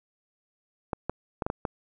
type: clicks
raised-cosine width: 1 ms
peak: -14 dBFS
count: 6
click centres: 0.932 / 1.096 / 1.422 / 1.465 / 1.501 / 1.652 s
effects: none